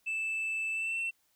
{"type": "tone with pitch glide", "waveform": "sine", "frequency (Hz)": [2637, 2696], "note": ["E7", "E7"], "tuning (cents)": [0, 38], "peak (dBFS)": -28, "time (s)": [0.06, 1.11], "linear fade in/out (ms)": 20, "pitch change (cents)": 38, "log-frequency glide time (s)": [0.72, 1], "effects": ["tanh soft clip ceiling -30 dBFS", "white hiss -72 dBFS RMS until 1.35 s"]}